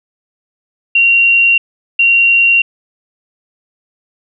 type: tone pair in turn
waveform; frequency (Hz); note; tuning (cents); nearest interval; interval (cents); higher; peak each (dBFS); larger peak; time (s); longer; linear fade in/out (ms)
sine; 2755 / 2755; F7 / F7; -24 / -24; unison; 0; neither; -6; neither; 0.95-1.58 / 1.99-2.62; neither; 5
effects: none